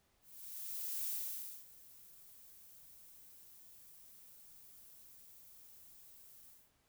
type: noise with ADSR envelope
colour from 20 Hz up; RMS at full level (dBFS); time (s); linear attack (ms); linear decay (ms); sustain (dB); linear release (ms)
violet; -39; 0.21-6.72; 870; 570; -20; 230
effects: pink hiss -75 dBFS RMS until 6.88 s